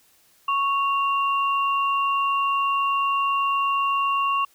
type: tone pair together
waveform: sine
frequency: 1107.6 / 2774 Hz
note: C#6 / F7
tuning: -2 / -12 cents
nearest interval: octave + major third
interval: 1590 cents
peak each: -20 / -28 dBFS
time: 0.48-4.45 s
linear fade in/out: 5 ms
effects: white hiss -59 dBFS RMS until 4.54 s